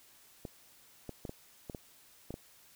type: clicks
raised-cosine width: 2 ms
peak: -27 dBFS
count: 8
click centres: 0.452 / 1.093 / 1.252 / 1.294 / 1.698 / 1.748 / 2.306 / 2.341 s
effects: white hiss -61 dBFS RMS until 2.75 s